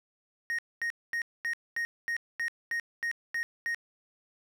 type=tone bursts; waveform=triangle; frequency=1864.7 Hz; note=A#6; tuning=in tune; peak=-27 dBFS; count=11; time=0.5-3.746 s; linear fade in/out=0 ms; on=86 ms; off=230 ms; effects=none